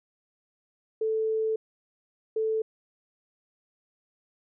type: tone bursts at uneven times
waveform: sine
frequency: 440 Hz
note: A4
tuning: in tune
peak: -24 dBFS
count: 2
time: 1.01-1.56 / 2.36-2.62 s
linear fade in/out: 5 ms
effects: none